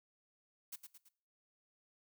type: noise with echo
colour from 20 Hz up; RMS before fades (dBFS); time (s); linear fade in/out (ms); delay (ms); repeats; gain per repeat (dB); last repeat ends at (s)
blue; -45; 0.72-0.76; 10; 110; 3; -6; 1.09
effects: noise-tail reverb RT60 0.5 s tail -20 dB re dry